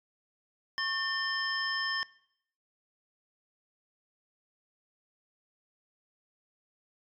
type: tone cluster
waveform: sine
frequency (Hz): 1092 / 1800 / 3141 / 5240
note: C#6 / A6 / G7 / E8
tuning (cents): -26 / +39 / +3 / -11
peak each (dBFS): -38 / -32 / -38 / -35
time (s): 0.78-2.03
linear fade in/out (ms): 0
effects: noise-tail reverb RT60 0.7 s tail -21 dB re dry + tanh soft clip ceiling -19 dBFS